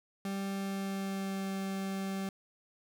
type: tone with pitch glide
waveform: 40% pulse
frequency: 196 to 193.64 Hz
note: G3 to G3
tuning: 0 to -21 cents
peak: -33 dBFS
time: 0.25-2.29 s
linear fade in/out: 2 ms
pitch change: -21 cents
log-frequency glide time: 0.45-1.5 s
effects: none